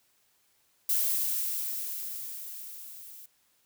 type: noise with level ramp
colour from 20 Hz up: violet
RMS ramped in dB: -26 to -48 dBFS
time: 0.89-3.26 s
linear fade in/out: 5 ms
effects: white hiss -69 dBFS RMS until 3.65 s